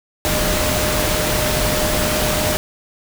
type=tone in noise; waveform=sine; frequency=610 Hz; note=D#5; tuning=34 cents flat; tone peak=-23 dBFS; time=0.25-2.57 s; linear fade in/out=0 ms; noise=pink; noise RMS=-19 dBFS; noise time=0.25-2.57 s; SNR=-7 dB; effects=none